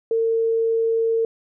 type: tone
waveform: sine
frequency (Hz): 453.8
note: A#4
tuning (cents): -47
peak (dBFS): -17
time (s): 0.11-1.25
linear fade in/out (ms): 2
effects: none